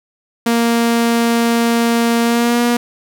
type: tone with pitch glide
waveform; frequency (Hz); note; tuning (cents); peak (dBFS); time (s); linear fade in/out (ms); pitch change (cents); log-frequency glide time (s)
sawtooth; 233.1 to 239.4; A#3 to A#3; 0 to +46; -8; 0.46-2.77; 5; +46; 2.22-2.61
effects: none